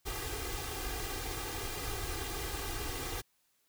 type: noise with comb filter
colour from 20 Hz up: pink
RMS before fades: -38 dBFS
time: 0.05-3.22 s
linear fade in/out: 20 ms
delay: 2.5 ms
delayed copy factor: +0.95
effects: white hiss -74 dBFS RMS until 3.68 s